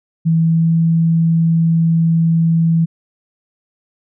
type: tone with pitch glide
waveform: sine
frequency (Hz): 163.3 to 164.72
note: E3 to E3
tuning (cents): -16 to -1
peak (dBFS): -10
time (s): 0.25-2.86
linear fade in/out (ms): 20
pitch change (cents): +15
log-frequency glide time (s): 0.38-0.73
effects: none